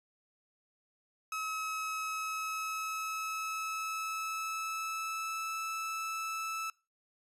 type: tone with pitch glide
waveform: 30% pulse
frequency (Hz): 1285 to 1312.8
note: E6 to E6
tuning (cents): -45 to -8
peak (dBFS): -32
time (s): 1.32-6.7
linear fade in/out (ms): 2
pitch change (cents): +37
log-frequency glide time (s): 2.05-5.54
effects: noise-tail reverb RT60 0.3 s tail -24 dB re dry + resampled to 32000 Hz